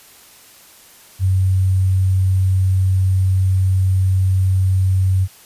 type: tone with sample-and-hold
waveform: sine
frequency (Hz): 94.1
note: F#2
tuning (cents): +30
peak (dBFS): -12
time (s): 1.19-5.28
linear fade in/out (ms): 50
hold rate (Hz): 8820
effects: white hiss -45 dBFS RMS until 5.45 s + resampled to 32000 Hz